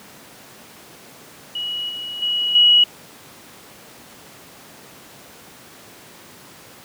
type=tone with level steps; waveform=sine; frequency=2916 Hz; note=F#7; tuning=26 cents flat; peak=-23 / -27 / -18 / -9 dBFS; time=1.55-2.84 s; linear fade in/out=5 ms; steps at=1.89 / 2.22 / 2.55 s; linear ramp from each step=5 ms; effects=pink hiss -43 dBFS RMS until 6.84 s + high-pass 150 Hz 12 dB/octave